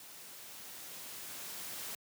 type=noise with level ramp; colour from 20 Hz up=white; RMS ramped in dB=-52 to -42 dBFS; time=0-1.95 s; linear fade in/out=2 ms; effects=high-pass 100 Hz 12 dB/octave